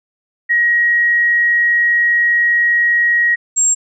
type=tone pair in turn; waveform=sine; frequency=1895 / 7523 Hz; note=A#6 / A#8; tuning=+28 / +15 cents; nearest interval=2 octaves; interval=2387 cents; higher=second; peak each=-10 dBFS; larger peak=neither; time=0.49-3.36 / 3.56-3.75 s; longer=first; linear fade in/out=20 ms; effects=none